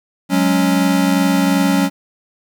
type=chord; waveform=square; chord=F# suspended second; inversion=none; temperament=equal; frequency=185 / 207.7 / 277.2 Hz; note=F#3 / G#3 / C#4; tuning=0 / 0 / 0 cents; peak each=-17 / -21 / -16 dBFS; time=0.29-1.9 s; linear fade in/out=50 ms; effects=8-bit